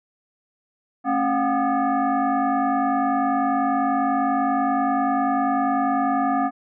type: tone with frequency modulation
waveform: sine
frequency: 222.4 Hz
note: A3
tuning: 19 cents sharp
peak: -18 dBFS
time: 1.04-6.51 s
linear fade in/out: 50 ms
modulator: 495 Hz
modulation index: 2
effects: none